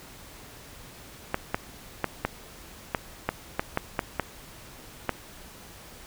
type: clicks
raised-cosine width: 0.5 ms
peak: -9 dBFS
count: 11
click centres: 1.344 / 1.545 / 2.043 / 2.25 / 2.948 / 3.29 / 3.595 / 3.774 / 3.992 / 4.197 / 5.093 s
effects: pink hiss -47 dBFS RMS until 6.06 s